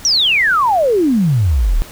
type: exponential sweep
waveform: sine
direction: down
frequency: 5920 to 32.17 Hz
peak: -10 dBFS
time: 0.05-1.82 s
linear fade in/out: 0 ms
effects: pink hiss -36 dBFS RMS until 1.91 s